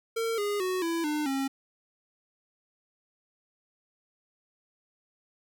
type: tone with pitch steps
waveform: square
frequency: 455.5 / 410.5 / 370 / 333.4 / 300.5 / 270.8 Hz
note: A#4 / G#4 / F#4 / E4 / D4 / C#4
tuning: -40 / -20 / 0 / +20 / +40 / -40 cents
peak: -28 dBFS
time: 0.16-1.48 s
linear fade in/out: 10 ms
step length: 220 ms
effects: none